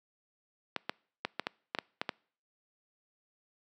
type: clicks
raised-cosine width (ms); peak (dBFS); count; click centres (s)
0.3; -15; 9; 0.763 / 0.895 / 1.25 / 1.396 / 1.469 / 1.749 / 1.787 / 2.015 / 2.092
effects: noise-tail reverb RT60 0.5 s tail -26 dB re dry + high-pass 200 Hz 12 dB/octave